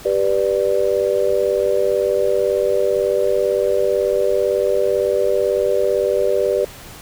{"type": "chord", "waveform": "sine", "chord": "G major", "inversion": "none", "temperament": "just", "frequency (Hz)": [392, 490, 588], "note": ["G4", "B4", "D5"], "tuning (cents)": [0, -14, 2], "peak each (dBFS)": -19, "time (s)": [0.05, 6.65], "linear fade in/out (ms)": 5, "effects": ["pink hiss -38 dBFS RMS until 7.01 s"]}